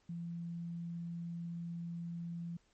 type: tone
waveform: sine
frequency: 170 Hz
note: F3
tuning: 46 cents flat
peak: -39 dBFS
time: 0.09-2.57 s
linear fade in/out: 5 ms
effects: pink hiss -73 dBFS RMS until 2.73 s + MP3 32 kbps